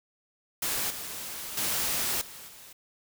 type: noise with level steps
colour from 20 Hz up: white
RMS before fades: -30 / -38 / -29 / -45 / -49 dBFS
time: 0.62-2.73 s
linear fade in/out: 5 ms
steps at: 0.9 / 1.57 / 2.21 / 2.48 s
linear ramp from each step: 5 ms
effects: none